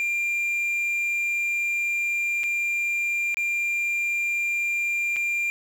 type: tone with dropouts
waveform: triangle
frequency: 2388 Hz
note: D7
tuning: 28 cents sharp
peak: -21 dBFS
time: 0-5.5 s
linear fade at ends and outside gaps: 0 ms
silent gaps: 2.434-2.439 / 3.344-3.37 / 5.161-5.166 s
effects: 8-bit